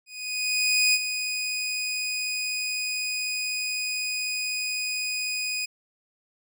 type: tone with ADSR envelope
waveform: 20% pulse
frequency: 2489 Hz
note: D#7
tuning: in tune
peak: -13 dBFS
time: 0.06-5.66 s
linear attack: 880 ms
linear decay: 41 ms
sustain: -9 dB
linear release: 13 ms
effects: none